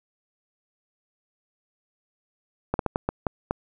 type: slowing click train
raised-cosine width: 1 ms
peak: -9 dBFS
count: 7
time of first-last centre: 2.74-3.51 s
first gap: 52 ms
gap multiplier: 1.36
effects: none